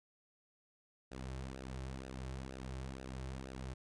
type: tone with flanger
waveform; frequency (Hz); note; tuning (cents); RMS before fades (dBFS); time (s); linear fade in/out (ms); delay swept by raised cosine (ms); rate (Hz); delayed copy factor
sawtooth; 65.41; C2; 0; -45; 1.11-3.74; 10; 0.9 to 4.2; 2.1; -0.7
effects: resampled to 22050 Hz